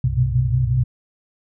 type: tone cluster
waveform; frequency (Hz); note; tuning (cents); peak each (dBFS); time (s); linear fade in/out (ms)
sine; 63.9 / 95.4 / 117.2 / 123.5 / 129; C2 / G2 / A#2 / B2 / C3; -40 / -47 / +10 / 0 / -24; -24 / -26 / -25 / -20 / -20; 0.04-0.84; 5
effects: none